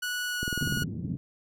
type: tone with pitch glide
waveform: sawtooth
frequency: 1470 to 1453.1 Hz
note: F#6 to F#6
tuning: -12 to -32 cents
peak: -26 dBFS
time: 0.02-0.84 s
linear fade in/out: 10 ms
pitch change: -20 cents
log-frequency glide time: 0.26-0.54 s
type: click train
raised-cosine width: 3 ms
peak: -20 dBFS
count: 9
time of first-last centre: 0.43-0.822 s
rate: 20.4 Hz
type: band-pass noise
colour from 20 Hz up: pink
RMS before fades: -33 dBFS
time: 0.61-1.17 s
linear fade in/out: 0 ms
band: 110 to 240 Hz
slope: 24 dB/octave
effects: none